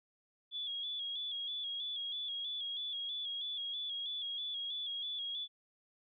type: tone with vibrato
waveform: sine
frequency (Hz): 3372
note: G#7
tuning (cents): +26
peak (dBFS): -37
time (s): 0.51-5.48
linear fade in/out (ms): 50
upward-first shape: square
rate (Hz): 3.1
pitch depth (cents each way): 43
effects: none